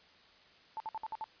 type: tone bursts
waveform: sine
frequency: 880 Hz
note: A5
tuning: in tune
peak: -36 dBFS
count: 6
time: 0.77-1.241 s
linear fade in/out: 0 ms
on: 31 ms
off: 57 ms
effects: white hiss -61 dBFS RMS until 1.4 s + resampled to 11025 Hz